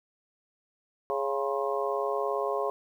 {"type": "harmonic tone with a mistuned harmonic", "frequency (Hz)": 138.59, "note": "C#3", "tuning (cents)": 0, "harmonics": [3, 4, 5, 6, 7, 8], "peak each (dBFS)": [-31, -32, -34, -41, -38, -34], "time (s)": [1.1, 2.7], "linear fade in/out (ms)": 0, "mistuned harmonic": 8, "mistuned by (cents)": -65, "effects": ["10-bit"]}